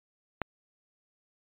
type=click; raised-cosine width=0.5 ms; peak=-14 dBFS; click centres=0.417 s; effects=resampled to 8000 Hz